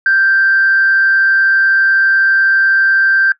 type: tone with frequency modulation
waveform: sine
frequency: 1568 Hz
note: G6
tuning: in tune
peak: -7 dBFS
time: 0.06-3.32 s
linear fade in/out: 2 ms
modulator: 152 Hz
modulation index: 0.27
effects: noise-tail reverb RT60 0.1 s tail -17 dB re dry + tanh soft clip ceiling -3 dBFS